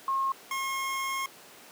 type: tone pair in turn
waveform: sine / 25% pulse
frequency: 1077 / 1077 Hz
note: C6 / C6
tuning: +50 / +50 cents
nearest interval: unison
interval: 0 cents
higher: neither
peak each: -25 / -26 dBFS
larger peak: first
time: 0.08-0.32 / 0.51-1.26 s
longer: second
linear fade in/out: 2 ms
effects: pink hiss -50 dBFS RMS until 1.71 s + high-pass 300 Hz 12 dB/octave